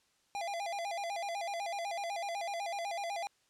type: tone with vibrato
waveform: square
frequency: 740 Hz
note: F#5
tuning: in tune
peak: -36 dBFS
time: 0.35-3.27 s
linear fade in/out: 0 ms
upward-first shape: square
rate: 8 Hz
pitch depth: 150 cents each way
effects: white hiss -72 dBFS RMS until 3.49 s + low-pass 8000 Hz 12 dB/octave